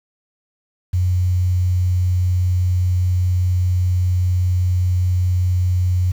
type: tone with quantisation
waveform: sine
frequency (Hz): 90.5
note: F#2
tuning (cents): -38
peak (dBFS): -14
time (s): 0.93-6.12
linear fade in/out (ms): 10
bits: 7
effects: none